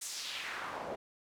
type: noise with band-pass filter sweep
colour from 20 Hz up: pink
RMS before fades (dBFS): -41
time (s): 0.01-0.96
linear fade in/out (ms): 10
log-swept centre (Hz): 8400 to 480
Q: 1.8
effects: none